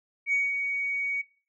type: tone with ADSR envelope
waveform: sine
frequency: 2245 Hz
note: C#7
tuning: 21 cents sharp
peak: -20 dBFS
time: 0.26-1.22 s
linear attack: 68 ms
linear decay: 190 ms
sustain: -6 dB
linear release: 13 ms
effects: noise-tail reverb RT60 0.4 s tail -17 dB re dry + tanh soft clip ceiling -18 dBFS